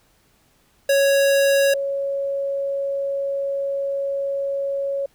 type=tone pair in turn; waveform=square / sine; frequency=554.4 / 554.4 Hz; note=C#5 / C#5; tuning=0 / 0 cents; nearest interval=unison; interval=0 cents; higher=neither; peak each=-15 / -21 dBFS; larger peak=first; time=0.89-1.74 / 1.74-5.06 s; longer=second; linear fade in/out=5 ms; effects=pink hiss -60 dBFS RMS until 5.14 s